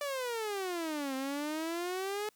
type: exponential two-way sweep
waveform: sawtooth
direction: down then up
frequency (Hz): 587.3 to 261.6 to 428.4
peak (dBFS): -30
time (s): 0.01-2.29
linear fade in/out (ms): 2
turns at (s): 1.15
effects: white hiss -69 dBFS RMS until 2.35 s

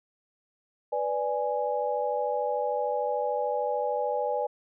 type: chord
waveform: sine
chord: G# diminished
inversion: first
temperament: equal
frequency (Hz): 493.9 / 587.3 / 830.6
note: B4 / D5 / G#5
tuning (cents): 0 / 0 / 0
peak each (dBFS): -30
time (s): 0.92-4.47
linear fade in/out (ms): 10
effects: none

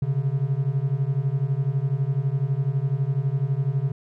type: beating tone pair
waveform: triangle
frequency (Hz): 130.81 / 142.81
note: C3 / D3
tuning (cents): 0 / -48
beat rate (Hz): 12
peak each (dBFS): -22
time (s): 0.02-3.92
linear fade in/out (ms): 5
effects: none

